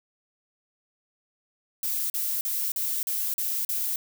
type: noise bursts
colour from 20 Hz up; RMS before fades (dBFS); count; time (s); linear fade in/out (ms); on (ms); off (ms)
violet; -28; 7; 1.83-3.96; 2; 270; 40
effects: none